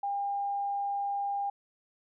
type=tone; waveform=sine; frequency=803 Hz; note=G5; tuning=41 cents sharp; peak=-29 dBFS; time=0.03-1.5 s; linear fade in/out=5 ms; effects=none